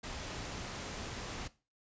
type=noise; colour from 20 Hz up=pink; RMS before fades=-42 dBFS; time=0.03-1.48 s; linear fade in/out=10 ms; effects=noise-tail reverb RT60 0.3 s tail -17 dB re dry + resampled to 16000 Hz